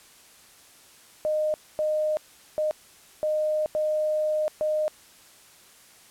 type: tone bursts at uneven times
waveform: sine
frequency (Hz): 614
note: D#5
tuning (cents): -23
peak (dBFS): -22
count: 6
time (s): 1.25-1.54 / 1.79-2.17 / 2.58-2.71 / 3.23-3.66 / 3.75-4.48 / 4.61-4.88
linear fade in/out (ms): 0
effects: white hiss -53 dBFS RMS until 6.1 s + low-pass 12000 Hz 12 dB/octave